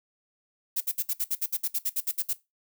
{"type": "noise bursts", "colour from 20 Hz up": "violet", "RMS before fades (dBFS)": -27, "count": 15, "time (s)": [0.76, 2.334], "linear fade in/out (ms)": 10, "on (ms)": 48, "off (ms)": 61, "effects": ["noise-tail reverb RT60 0.2 s tail -17 dB re dry"]}